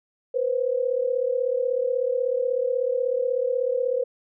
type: tone pair together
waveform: sine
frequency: 487 / 523.3 Hz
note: B4 / C5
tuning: -24 / 0 cents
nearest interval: minor second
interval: 124 cents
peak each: -24 dBFS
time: 0.34-4.04 s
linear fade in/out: 10 ms
effects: none